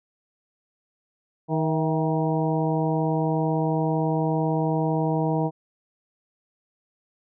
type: harmonic tone with a mistuned harmonic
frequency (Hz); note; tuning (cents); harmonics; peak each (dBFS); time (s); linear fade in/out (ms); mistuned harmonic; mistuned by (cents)
157.9; D#3; +26; 1 / 2 / 3 / 4 / 5 / 6; -24 / -27 / -29 / -30 / -31 / -32; 1.48-5.51; 50; 4; +54
effects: none